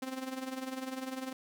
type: tone with tremolo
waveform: sawtooth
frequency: 261.6 Hz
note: C4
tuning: in tune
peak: -30 dBFS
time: 0.02-1.33 s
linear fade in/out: 5 ms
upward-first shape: triangle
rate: 20 Hz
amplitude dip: 75%
effects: none